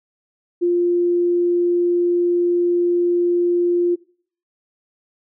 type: tone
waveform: sine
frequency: 349.7 Hz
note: F4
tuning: 2 cents sharp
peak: -14 dBFS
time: 0.61-3.96 s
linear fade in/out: 20 ms
effects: noise-tail reverb RT60 0.5 s tail -21 dB re dry